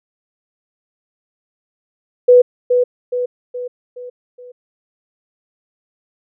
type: tone with echo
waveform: sine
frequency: 494 Hz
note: B4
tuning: in tune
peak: -4 dBFS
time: 2.28-2.42 s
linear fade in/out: 10 ms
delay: 420 ms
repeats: 5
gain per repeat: -6 dB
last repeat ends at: 4.52 s
effects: none